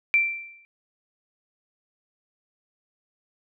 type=tone with exponential decay; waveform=sine; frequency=2349 Hz; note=D7; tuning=in tune; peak=-14 dBFS; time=0.14-0.65 s; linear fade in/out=0 ms; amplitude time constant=110 ms; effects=none